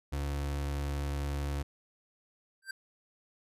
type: tone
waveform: 35% pulse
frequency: 71.1 Hz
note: C#2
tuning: 45 cents sharp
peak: -30 dBFS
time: 0.12-1.63 s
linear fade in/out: 10 ms
type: tone with exponential growth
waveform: square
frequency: 1568 Hz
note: G6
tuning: in tune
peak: -34 dBFS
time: 2.62-2.71 s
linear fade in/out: 5 ms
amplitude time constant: 18 ms
effects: resampled to 32000 Hz